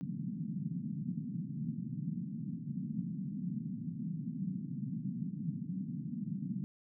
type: band-pass noise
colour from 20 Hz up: pink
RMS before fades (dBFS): -39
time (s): 0.01-6.64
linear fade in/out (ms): 0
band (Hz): 140 to 240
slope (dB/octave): 48
effects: none